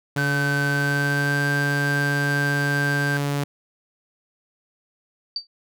sawtooth tone, 142.8 Hz, D3, 48 cents flat, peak -18 dBFS, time 0.16-3.44 s, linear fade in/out 5 ms
triangle tone with pitch glide, 1531 to 1573.1 Hz, G6 to G6, -41 to +6 cents, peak -21 dBFS, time 0.18-3.17 s, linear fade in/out 0 ms, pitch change +47 cents, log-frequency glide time 0.65-1.45 s
sine tone with exponential decay, 4623 Hz, D8, 28 cents flat, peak -20 dBFS, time 5.36-5.47 s, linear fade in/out 2 ms, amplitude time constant 22 ms
effects none

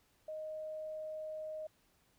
sine tone, 622.3 Hz, D#5, in tune, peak -40 dBFS, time 0.28-1.67 s, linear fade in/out 5 ms, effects pink hiss -72 dBFS RMS until 2.18 s

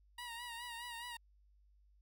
15% pulse tone with vibrato, 949 Hz, A#5, 31 cents sharp, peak -38 dBFS, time 0.18-1.17 s, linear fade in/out 5 ms, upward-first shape sine, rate 4.8 Hz, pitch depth 54 cents each way, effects added 50 Hz sine -65 dBFS peak until 2.01 s

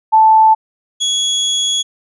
sine / 30% pulse tone pair in turn, 878 / 3351 Hz, A5 / G#7, -4 / +15 cents, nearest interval octave + major seventh, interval 2319 cents, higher second, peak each -5 / -11 dBFS, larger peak first, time 0.12-0.55 / 1-1.83 s, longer second, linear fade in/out 20 ms, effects resampled to 24000 Hz

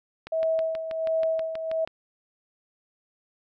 click train, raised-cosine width 0.3 ms, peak -22 dBFS, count 11, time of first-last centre 0.27-1.875 s, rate 6.23 Hz
sine tone with tremolo, 646 Hz, E5, 35 cents flat, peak -21 dBFS, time 0.32-1.85 s, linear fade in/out 5 ms, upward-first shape sine, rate 1.4 Hz, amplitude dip 65%
effects none

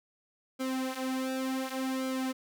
sawtooth tone with flanger, 261.6 Hz, C4, in tune, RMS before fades -33 dBFS, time 0.59-2.33 s, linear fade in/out 20 ms, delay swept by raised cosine 1.1 to 6.7 ms, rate 0.68 Hz, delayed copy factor -0.8, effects none

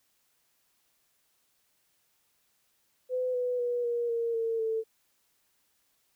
sine tone with pitch steps, 506 / 495.3 / 484.8 / 474.6 / 464.5 / 454.7 / 445.1 Hz, B4 / B4 / B4 / A#4 / A#4 / A#4 / A4, +42 / +5 / -32 / +31 / -6 / -43 / +20 cents, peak -27 dBFS, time 3.09-4.84 s, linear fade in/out 50 ms, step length 250 ms, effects white hiss -72 dBFS RMS until 6.15 s

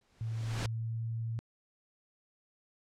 pink noise with exponential growth, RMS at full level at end -35 dBFS, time 0.01-0.66 s, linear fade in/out 2 ms, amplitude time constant 140 ms
sine tone with pitch glide, 112.8 to 113.98 Hz, A2 to A#2, +44 to -38 cents, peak -33 dBFS, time 0.21-1.39 s, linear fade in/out 0 ms, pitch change +18 cents, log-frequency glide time 0.66-1.03 s
effects low-pass 7000 Hz 12 dB/octave

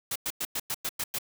white noise bursts, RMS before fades -31 dBFS, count 8, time 0.11-1.186 s, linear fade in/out 5 ms, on 47 ms, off 100 ms, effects none

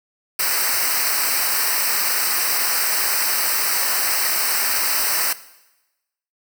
white noise with comb filter, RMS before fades -20 dBFS, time 0.39-5.33 s, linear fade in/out 5 ms, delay 0.29 ms, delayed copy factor -1, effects noise-tail reverb RT60 1.0 s tail -17 dB re dry

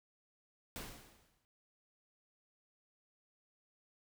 pink noise with exponential decay, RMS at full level -43 dBFS, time 0.76-1.45 s, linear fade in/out 0 ms, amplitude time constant 150 ms, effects none

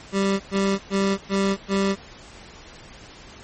25% pulse tone bursts, 196 Hz, G3, in tune, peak -15 dBFS, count 5, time 0.12-1.96 s, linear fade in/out 50 ms, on 280 ms, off 110 ms, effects pink hiss -44 dBFS RMS until 3.43 s + MP3 32 kbps

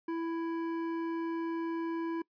sine tone with hard clipping, 331.2 Hz, E4, 8 cents sharp, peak -34 dBFS, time 0.08-2.22 s, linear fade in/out 5 ms, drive 11 dB, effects noise-tail reverb RT60 0.1 s tail -23 dB re dry + resampled to 11025 Hz

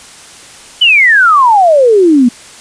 sine exponential sweep, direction down, 3061 to 231.6 Hz, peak -3 dBFS, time 0.81-2.29 s, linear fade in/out 10 ms, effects white hiss -34 dBFS RMS until 2.6 s + resampled to 22050 Hz

